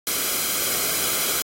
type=noise with comb filter; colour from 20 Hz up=white; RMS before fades=-23 dBFS; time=0.07-1.42 s; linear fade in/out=0 ms; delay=1.1 ms; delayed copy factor=-0.55; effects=AAC 48 kbps